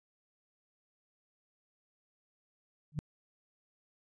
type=tone with exponential growth; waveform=sine; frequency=151 Hz; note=D3; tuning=48 cents sharp; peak=-27 dBFS; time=2.92-2.99 s; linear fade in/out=0 ms; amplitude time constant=15 ms; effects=resampled to 22050 Hz